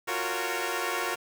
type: chord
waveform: 10% pulse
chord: Gb major seventh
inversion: third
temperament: equal with one note detuned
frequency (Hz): 349.2 / 370 / 460.3 / 554.4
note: F4 / Gb4 / Bb4 / Db5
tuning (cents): 0 / 0 / -22 / 0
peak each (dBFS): -26 / -26 / -25 / -28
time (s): 0.07-1.16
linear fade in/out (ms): 20
effects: 8-bit